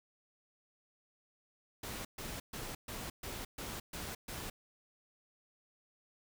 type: noise bursts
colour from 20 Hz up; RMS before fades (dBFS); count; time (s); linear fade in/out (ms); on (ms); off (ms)
pink; -43; 8; 1.83-4.5; 5; 220; 130
effects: none